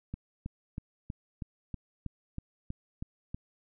click train, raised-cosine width 5 ms, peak -24 dBFS, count 11, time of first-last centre 0.14-3.345 s, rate 3.12 Hz, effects none

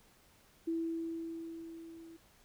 sine tone with level ramp, 329.6 Hz, E4, in tune, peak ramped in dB -31 to -50 dBFS, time 0.67-2.17 s, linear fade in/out 10 ms, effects pink hiss -65 dBFS RMS until 2.44 s

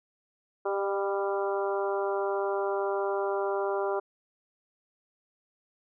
harmonic tone with a mistuned harmonic, 197.6 Hz, G3, 14 cents sharp, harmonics 2 / 3 / 4 / 5 / 6 / 7, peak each -29 / -33 / -35 / -37 / -39 / -40 dBFS, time 0.65-4 s, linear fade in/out 10 ms, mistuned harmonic 3, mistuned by +23 cents, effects none

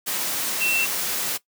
sine tone in noise, 2698 Hz, E7, 40 cents sharp, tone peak -21 dBFS, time 0.6-0.86 s, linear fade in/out 20 ms, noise white, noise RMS -26 dBFS, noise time 0.06-1.38 s, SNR +2 dB, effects noise-tail reverb RT60 0.1 s tail -18 dB re dry + high-pass 150 Hz 12 dB/octave

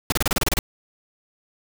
pink noise bursts, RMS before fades -20 dBFS, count 10, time 0.1-0.59 s, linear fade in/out 2 ms, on 22 ms, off 30 ms, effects none

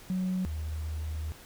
sine tone pair in turn, 185 / 77.78 Hz, F#3 / D#2, 0 / 0 cents, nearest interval octave + minor third, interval 1500 cents, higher first, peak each -26 / -31 dBFS, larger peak first, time 0.1-0.45 / 0.45-1.32 s, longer second, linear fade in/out 0 ms, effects tanh soft clip ceiling -24 dBFS + pink hiss -51 dBFS RMS until 1.45 s

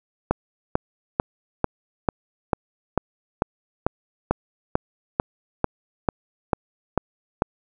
click train, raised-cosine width 1 ms, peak -4 dBFS, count 17, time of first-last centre 0.31-7.421 s, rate 2.25 Hz, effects none

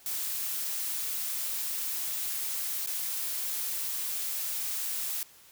blue noise with dropouts, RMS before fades -33 dBFS, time 0.06-5.23 s, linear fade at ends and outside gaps 1 ms, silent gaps 2.862-2.872 s, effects white hiss -56 dBFS RMS until 5.51 s

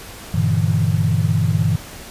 sine chord, E half-diminished seventh, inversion first, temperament just, 98.89 / 118.67 / 148.33 / 164.81 Hz, G2 / Bb2 / D3 / E3, +16 / +31 / +18 / 0 cents, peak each -19 / -20 / -21 / -20 dBFS, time 0.34-1.76 s, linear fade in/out 5 ms, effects pink hiss -36 dBFS RMS until 2.1 s + resampled to 32000 Hz

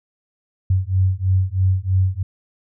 sine beating tone pair, 92.5 / 95.6 Hz, F#2 / G2, 0 / -43 cents, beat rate 3.1 Hz, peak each -18 dBFS, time 0.7-2.23 s, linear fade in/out 5 ms, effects none

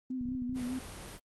sine tone with vibrato, 251.3 Hz, B3, 30 cents sharp, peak -33 dBFS, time 0.1-0.79 s, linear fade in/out 5 ms, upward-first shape triangle, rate 5 Hz, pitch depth 62 cents each way
clicks, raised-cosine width 5 ms, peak -33 dBFS, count 10, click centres 0.212 / 0.257 / 0.288 / 0.319 / 0.35 / 0.421 / 0.495 / 0.528 / 0.562 / 0.618 s
pink noise, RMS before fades -45 dBFS, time 0.54-1.2 s, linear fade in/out 50 ms
effects Opus 32 kbps

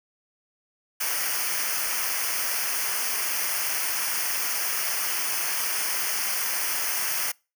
white noise with comb filter, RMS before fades -27 dBFS, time 1-7.32 s, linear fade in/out 10 ms, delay 0.26 ms, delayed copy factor -0.85, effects noise-tail reverb RT60 0.3 s tail -26 dB re dry

